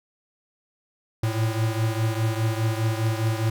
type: beating tone pair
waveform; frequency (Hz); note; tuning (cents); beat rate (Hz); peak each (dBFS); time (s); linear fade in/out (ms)
square; 110 / 114.9; A2 / A#2; 0 / -25; 4.9; -24 / -28; 1.23-3.5; 5
effects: none